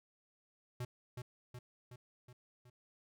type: tone with echo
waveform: square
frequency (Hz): 123.47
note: B2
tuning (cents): 0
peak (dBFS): -39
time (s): 0.8-0.85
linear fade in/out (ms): 5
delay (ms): 370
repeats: 5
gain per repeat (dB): -4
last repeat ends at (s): 2.7
effects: none